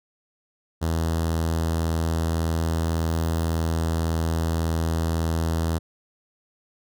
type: tone with notch filter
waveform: sawtooth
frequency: 81.8 Hz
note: E2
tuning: 13 cents flat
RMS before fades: -24 dBFS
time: 0.81-5.79 s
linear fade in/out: 20 ms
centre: 2300 Hz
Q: 1.4
effects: none